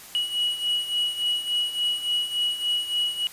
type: beating tone pair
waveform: triangle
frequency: 2917 / 2920.5 Hz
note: F#7 / F#7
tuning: -25 / -23 cents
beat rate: 3.5 Hz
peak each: -28 / -23 dBFS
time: 0.15-3.27 s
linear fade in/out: 0 ms
effects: white hiss -44 dBFS RMS until 3.32 s + resampled to 32000 Hz

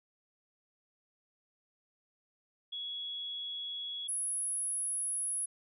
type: tone pair in turn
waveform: sine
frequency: 3354 / 10707 Hz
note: G#7 / E9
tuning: +16 / +26 cents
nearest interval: octave + minor sixth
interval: 2010 cents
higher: second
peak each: -37 / -32 dBFS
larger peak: second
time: 2.72-4.08 / 4.08-5.46 s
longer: second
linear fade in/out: 10 ms
effects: none

